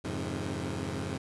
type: chord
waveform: 15% pulse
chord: F minor seventh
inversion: none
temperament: equal with one note detuned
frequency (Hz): 87.31 / 103.83 / 134.1 / 155.56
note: F2 / Ab2 / C3 / Eb3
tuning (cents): 0 / 0 / +43 / 0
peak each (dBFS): -31 / -32 / -32 / -36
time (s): 0.04-1.18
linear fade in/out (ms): 10
effects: resampled to 24000 Hz + 10-bit